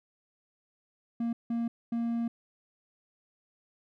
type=tone bursts at uneven times; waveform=triangle; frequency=233.1 Hz; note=A#3; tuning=in tune; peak=-26 dBFS; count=3; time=1.2-1.33 / 1.5-1.68 / 1.92-2.28 s; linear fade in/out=5 ms; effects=none